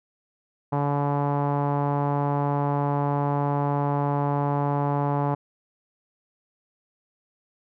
sawtooth tone with low-pass filter, 143.2 Hz, D3, 43 cents flat, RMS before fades -24 dBFS, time 0.72-5.35 s, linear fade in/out 10 ms, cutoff 910 Hz, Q 3.4, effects none

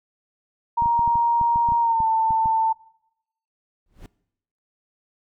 sine tone with pitch glide, 938 to 892 Hz, A#5 to A5, +11 to +23 cents, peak -17 dBFS, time 0.77-2.73 s, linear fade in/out 10 ms, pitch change -88 cents, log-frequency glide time 1.8-2.04 s
clicks, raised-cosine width 5 ms, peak -21 dBFS, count 12, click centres 0.822 / 0.859 / 0.993 / 1.077 / 1.156 / 1.413 / 1.559 / 1.688 / 1.721 / 2.004 / 2.307 / 2.458 s
brown noise with exponential growth, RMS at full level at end -33 dBFS, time 3.86-4.06 s, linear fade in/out 1 ms, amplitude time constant 42 ms
effects noise-tail reverb RT60 0.8 s tail -21 dB re dry

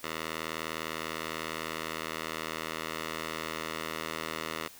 10% pulse tone with band-pass filter, 79.9 Hz, D#2, 47 cents sharp, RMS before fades -37 dBFS, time 0.03-4.68 s, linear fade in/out 10 ms, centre 2300 Hz, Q 0.59, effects white hiss -52 dBFS RMS until 4.79 s

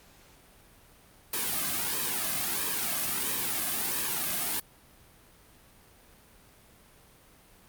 white noise with flanger, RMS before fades -30 dBFS, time 1.33-4.6 s, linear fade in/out 5 ms, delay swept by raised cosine 1.4 to 2.18 ms, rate 1.5 Hz, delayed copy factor -0.65, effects pink hiss -57 dBFS RMS until 7.68 s + Opus 48 kbps

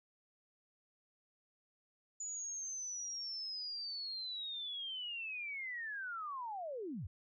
sine linear sweep, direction down, 6960 to 65.6 Hz, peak -40 dBFS, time 2.2-7.07 s, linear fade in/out 5 ms, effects none

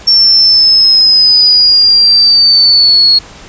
sine linear sweep, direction down, 5450 to 4317 Hz, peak -3 dBFS, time 0.07-3.19 s, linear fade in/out 10 ms, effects pink hiss -33 dBFS RMS until 3.48 s + resampled to 16000 Hz

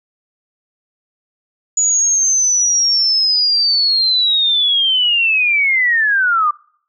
sine linear sweep, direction down, 6890 to 1174.7 Hz, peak -11 dBFS, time 1.77-6.51 s, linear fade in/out 5 ms, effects noise-tail reverb RT60 0.6 s tail -26 dB re dry

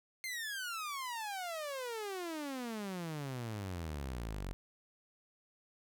sawtooth exponential sweep, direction down, 2126 to 43.76 Hz, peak -35 dBFS, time 0.24-4.53 s, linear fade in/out 0 ms, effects none

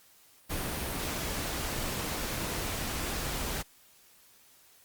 pink noise, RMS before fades -34 dBFS, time 0.49-3.63 s, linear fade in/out 20 ms, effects white hiss -60 dBFS RMS until 4.84 s + Opus 48 kbps

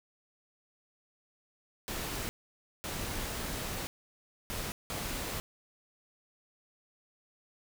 pink noise bursts at uneven times, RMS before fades -37 dBFS, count 4, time 1.88-2.29 / 2.84-3.87 / 4.5-4.72 / 4.9-5.4 s, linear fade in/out 0 ms, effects none

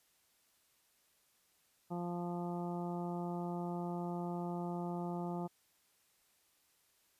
harmonic tone, 174.61 Hz, F3, in tune, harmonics 1 / 2 / 3 / 4 / 5 / 6 / 7, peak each -39 / -43 / -50 / -46 / -47 / -58 / -54 dBFS, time 1.9-5.48 s, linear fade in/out 20 ms, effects white hiss -73 dBFS RMS until 7.19 s + resampled to 32000 Hz

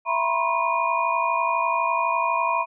sine tone cluster, 666 / 953 / 1005 / 1073 / 2450 Hz, E5 / A#5 / B5 / C6 / D#7, +18 / +38 / +30 / +43 / -27 cents, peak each -28 / -24 / -27 / -26 / -29 dBFS, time 0.05-2.66 s, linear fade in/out 50 ms, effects none

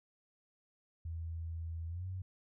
sine tone with pitch glide, 82.41 to 93.04 Hz, E2 to F#2, 0 to +10 cents, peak -38 dBFS, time 1.05-2.22 s, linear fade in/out 5 ms, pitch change +210 cents, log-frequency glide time 1.88-2.06 s, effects none

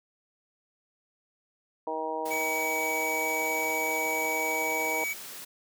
harmonic tone, 158.2 Hz, D#3, 29 cents sharp, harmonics 2 / 3 / 4 / 5 / 6, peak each -40 / -35 / -36 / -37 / -34 dBFS, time 1.87-5.04 s, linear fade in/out 2 ms
white high-pass noise, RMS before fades -42 dBFS, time 2.25-5.45 s, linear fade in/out 10 ms, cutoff 110 Hz, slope 96 dB/octave
square tone, 2270 Hz, C#7, 41 cents sharp, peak -30 dBFS, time 2.3-5.14 s, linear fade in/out 20 ms
effects none

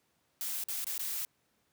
blue noise with dropouts, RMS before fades -36 dBFS, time 0.41-1.25 s, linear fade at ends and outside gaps 0 ms, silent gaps 0.638-0.685 / 0.844-0.868 / 0.979-0.994 s, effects pink hiss -74 dBFS RMS until 1.72 s + high-pass 100 Hz 12 dB/octave

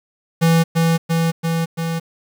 square tone with echo, 165.2 Hz, E3, 4 cents sharp, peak -12 dBFS, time 0.41-0.64 s, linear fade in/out 20 ms, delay 340 ms, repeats 4, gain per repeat -2 dB, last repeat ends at 2 s, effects 7-bit

